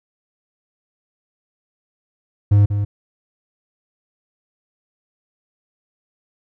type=tone with echo; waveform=triangle; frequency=102.2 Hz; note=G#2; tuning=27 cents flat; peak=-7 dBFS; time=2.51-2.66 s; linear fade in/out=10 ms; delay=190 ms; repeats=1; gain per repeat=-8 dB; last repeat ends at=2.85 s; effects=none